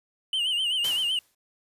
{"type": "tone with vibrato", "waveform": "triangle", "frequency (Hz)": 2960, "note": "F#7", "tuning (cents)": 0, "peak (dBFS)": -22, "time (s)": [0.33, 1.19], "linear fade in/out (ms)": 2, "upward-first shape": "sine", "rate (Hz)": 7.8, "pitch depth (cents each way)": 100}
{"type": "noise with exponential decay", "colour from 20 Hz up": "white", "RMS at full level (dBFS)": -31, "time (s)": [0.84, 1.35], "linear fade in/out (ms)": 5, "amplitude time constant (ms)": 110}
{"effects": ["resampled to 32000 Hz"]}